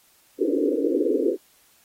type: band-pass noise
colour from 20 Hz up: pink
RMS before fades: -22 dBFS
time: 0.38-1.37 s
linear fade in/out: 50 ms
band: 270 to 510 Hz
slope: 96 dB/octave
effects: white hiss -59 dBFS RMS until 1.84 s + AAC 48 kbps